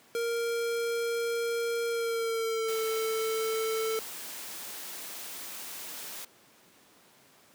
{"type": "tone with pitch glide", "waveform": "square", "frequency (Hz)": [466.2, 443.4], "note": ["A#4", "A4"], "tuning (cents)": [0, 13], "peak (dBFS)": -29, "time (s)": [0.15, 3.99], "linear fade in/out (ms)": 0, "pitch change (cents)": -87, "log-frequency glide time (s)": [1.89, 2.8]}
{"type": "noise", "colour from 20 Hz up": "white", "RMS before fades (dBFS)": -41, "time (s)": [2.68, 6.25], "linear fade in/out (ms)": 5}
{"effects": ["pink hiss -59 dBFS RMS until 7.54 s", "high-pass 200 Hz 12 dB/octave"]}